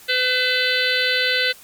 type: harmonic tone with a mistuned harmonic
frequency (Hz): 505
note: B4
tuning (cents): +39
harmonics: 1 / 3 / 4 / 5 / 6 / 7 / 8 / 9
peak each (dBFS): -26 / -22 / -24 / -26 / -27 / -26 / -24 / -30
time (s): 0.08-1.53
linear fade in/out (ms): 20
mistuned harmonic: 5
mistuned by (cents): +63
effects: white hiss -45 dBFS RMS until 1.63 s + MP3 96 kbps